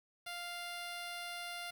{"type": "tone", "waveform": "10% pulse", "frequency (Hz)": 698.5, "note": "F5", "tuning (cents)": 0, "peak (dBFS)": -33, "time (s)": [0.26, 1.71], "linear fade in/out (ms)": 10, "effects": ["10-bit"]}